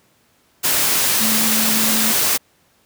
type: tone in noise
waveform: sine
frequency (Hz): 220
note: A3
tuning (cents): 0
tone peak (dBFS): -22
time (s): 1.2-2.13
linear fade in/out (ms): 20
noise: white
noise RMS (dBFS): -17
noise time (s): 0.63-2.38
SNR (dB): -8
effects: pink hiss -58 dBFS RMS until 2.85 s + high-pass 100 Hz 12 dB/octave